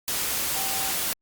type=tone in noise; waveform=sine; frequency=776 Hz; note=G5; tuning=18 cents flat; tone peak=-35 dBFS; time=0.56-0.91 s; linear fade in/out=0 ms; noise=white; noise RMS=-27 dBFS; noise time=0.08-1.13 s; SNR=-11 dB; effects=Opus 48 kbps